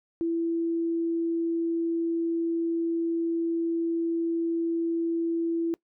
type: tone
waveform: sine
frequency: 333.4 Hz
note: E4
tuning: 20 cents sharp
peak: -24 dBFS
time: 0.21-5.74 s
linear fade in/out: 0 ms
effects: noise-tail reverb RT60 0.1 s tail -23 dB re dry